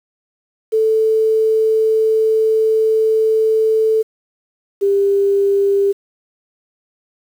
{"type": "tone pair in turn", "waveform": "sine", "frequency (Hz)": [440, 398.1], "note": ["A4", "G4"], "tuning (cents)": [0, 27], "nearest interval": "major second", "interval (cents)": 173, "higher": "first", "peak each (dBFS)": -11, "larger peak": "neither", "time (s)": [[0.72, 4.03], [4.81, 5.93]], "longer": "first", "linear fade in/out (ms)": 20, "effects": ["7-bit"]}